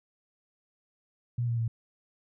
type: tone with pitch steps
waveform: sine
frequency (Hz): 120.3 / 117.35 / 114.47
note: B2 / A#2 / A#2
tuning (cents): -45 / +12 / -31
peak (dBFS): -26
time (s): 1.38-1.68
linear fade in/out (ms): 5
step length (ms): 100
effects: none